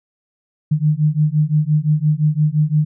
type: beating tone pair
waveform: sine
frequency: 149.2 / 155 Hz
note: D3 / D#3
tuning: +28 / -6 cents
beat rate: 5.8 Hz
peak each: -16 dBFS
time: 0.71-2.85 s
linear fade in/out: 10 ms
effects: none